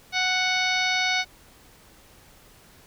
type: harmonic tone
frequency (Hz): 740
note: F#5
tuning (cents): 0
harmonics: 1 / 2 / 3 / 4 / 5 / 6 / 7 / 8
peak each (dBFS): -29 / -29 / -25 / -34 / -29 / -32 / -36 / -36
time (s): 0.12-1.25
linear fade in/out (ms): 50
effects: pink hiss -53 dBFS RMS until 2.86 s